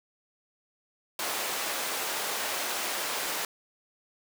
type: high-pass noise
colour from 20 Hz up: pink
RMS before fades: -32 dBFS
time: 1.19-3.45 s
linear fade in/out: 2 ms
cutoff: 550 Hz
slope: 12 dB/octave
effects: none